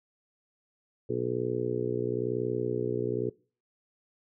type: harmonic tone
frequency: 61 Hz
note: B1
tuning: 21 cents flat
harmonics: 2 / 3 / 4 / 5 / 6 / 7 / 8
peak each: -36 / -43 / -38 / -39 / -33 / -31 / -39 dBFS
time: 1.09-3.3 s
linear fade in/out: 10 ms
effects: noise-tail reverb RT60 0.4 s tail -23 dB re dry